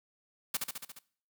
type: noise with echo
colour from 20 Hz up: white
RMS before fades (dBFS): -31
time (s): 0.54-0.57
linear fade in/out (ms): 5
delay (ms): 70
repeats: 6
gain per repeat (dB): -3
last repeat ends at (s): 0.99
effects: noise-tail reverb RT60 0.5 s tail -20 dB re dry